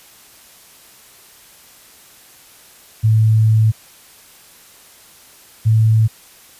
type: tone pair in turn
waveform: sine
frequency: 110 / 110.64 Hz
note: A2 / A2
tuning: 0 / +10 cents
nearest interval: unison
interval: 10 cents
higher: second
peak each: -9 dBFS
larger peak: neither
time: 3.03-3.72 / 5.65-6.08 s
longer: first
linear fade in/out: 20 ms
effects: white hiss -45 dBFS RMS until 6.59 s + resampled to 32000 Hz